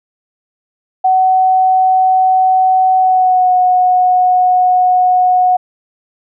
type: tone with pitch glide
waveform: sine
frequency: 750 to 731.6 Hz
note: F#5 to F#5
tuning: +23 to -20 cents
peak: -7 dBFS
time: 1.04-5.57 s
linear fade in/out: 10 ms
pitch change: -43 cents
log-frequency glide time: 2.97-3.53 s
effects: none